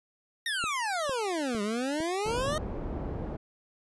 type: exponential two-way sweep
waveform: 25% pulse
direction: down then up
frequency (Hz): 1890 to 199.8 to 631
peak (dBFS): -25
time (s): 0.46-2.58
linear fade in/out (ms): 2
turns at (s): 1.62
type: click train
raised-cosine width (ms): 2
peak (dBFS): -25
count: 4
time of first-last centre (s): 0.64-2.004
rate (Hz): 2.2
type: low-pass noise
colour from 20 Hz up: pink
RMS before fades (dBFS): -35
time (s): 2.25-3.37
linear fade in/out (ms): 10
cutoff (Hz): 640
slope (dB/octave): 12
effects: resampled to 24000 Hz